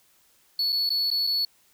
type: tone with dropouts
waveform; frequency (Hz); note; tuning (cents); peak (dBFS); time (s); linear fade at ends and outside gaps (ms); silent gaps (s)
triangle; 4415; C#8; -8; -21; 0.59-1.45; 2; 0.722-0.726 / 0.892-0.903 / 1.103-1.113 / 1.268-1.272
effects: white hiss -62 dBFS RMS until 1.73 s